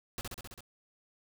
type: noise with echo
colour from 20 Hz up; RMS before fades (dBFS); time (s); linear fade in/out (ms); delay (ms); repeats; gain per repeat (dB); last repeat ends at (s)
pink; -38; 0.18-0.21; 0; 66; 6; -2; 0.606
effects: none